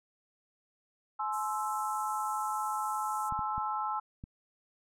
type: chord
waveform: sine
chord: Ab augmented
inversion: none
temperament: equal with one note detuned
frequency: 850.5 / 1046.5 / 1318.5 Hz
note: Ab5 / C6 / E6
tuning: +41 / 0 / 0 cents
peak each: -34 / -37 / -35 dBFS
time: 1.19-4 s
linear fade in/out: 10 ms
type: high-pass noise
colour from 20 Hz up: pink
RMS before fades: -46 dBFS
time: 1.32-3.3 s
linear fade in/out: 20 ms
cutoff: 6700 Hz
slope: 48 dB/octave
type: clicks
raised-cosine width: 5 ms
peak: -30 dBFS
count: 4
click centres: 3.324 / 3.392 / 3.58 / 4.239 s
effects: low-pass 11000 Hz 12 dB/octave